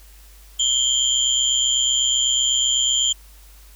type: tone cluster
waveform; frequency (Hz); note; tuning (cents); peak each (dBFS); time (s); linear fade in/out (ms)
sine; 3102 / 3230 / 7090; G7 / G#7 / A8; -19 / -49 / +12; -21; 0.59-3.13; 10
effects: added 50 Hz sine -44 dBFS peak until 3.75 s + white hiss -51 dBFS RMS until 3.75 s